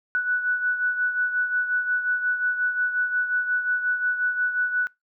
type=beating tone pair; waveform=sine; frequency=1480 / 1485.6 Hz; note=F#6 / F#6; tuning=0 / +7 cents; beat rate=5.6 Hz; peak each=-22 / -29 dBFS; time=0.15-4.87 s; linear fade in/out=0 ms; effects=noise-tail reverb RT60 0.2 s tail -24 dB re dry